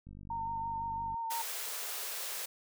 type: click train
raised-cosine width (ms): 5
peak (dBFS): -37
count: 54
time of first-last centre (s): 0.07-1.143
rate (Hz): 49.4
type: tone with vibrato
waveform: sine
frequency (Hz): 914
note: A#5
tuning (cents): -34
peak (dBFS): -34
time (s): 0.3-1.42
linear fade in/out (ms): 5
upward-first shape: sine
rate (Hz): 5.9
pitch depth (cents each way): 21
type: high-pass noise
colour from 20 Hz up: white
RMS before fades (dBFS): -39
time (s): 1.3-2.46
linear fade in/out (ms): 10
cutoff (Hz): 380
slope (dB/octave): 96
effects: none